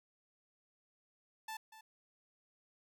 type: tone with echo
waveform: sawtooth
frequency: 880 Hz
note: A5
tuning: in tune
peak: -38 dBFS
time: 1.48-1.57 s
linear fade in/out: 5 ms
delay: 240 ms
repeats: 1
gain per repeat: -13 dB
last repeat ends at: 1.81 s
effects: none